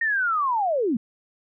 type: linear sweep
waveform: sine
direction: down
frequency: 1861 to 202.1 Hz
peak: -20 dBFS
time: 0.01-0.97 s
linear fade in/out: 5 ms
effects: none